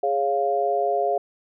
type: chord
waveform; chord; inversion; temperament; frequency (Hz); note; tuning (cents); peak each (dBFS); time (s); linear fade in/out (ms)
sine; Db major; second; equal; 415.3 / 554.4 / 698.5; Ab4 / Db5 / F5; 0 / 0 / 0; -25 / -26 / -22; 0.03-1.18; 5
effects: none